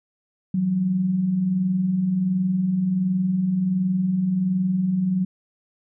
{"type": "tone pair together", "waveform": "sine", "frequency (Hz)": [164.81, 186.18], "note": ["E3", "F#3"], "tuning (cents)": [0, 11], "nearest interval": "major second", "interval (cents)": 211, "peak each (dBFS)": [-30, -19], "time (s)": [0.54, 5.25], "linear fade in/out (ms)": 5, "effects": []}